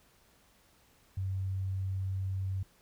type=tone; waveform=sine; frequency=95.4 Hz; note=G2; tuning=47 cents flat; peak=-31 dBFS; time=1.17-2.63 s; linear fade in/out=5 ms; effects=pink hiss -65 dBFS RMS until 2.81 s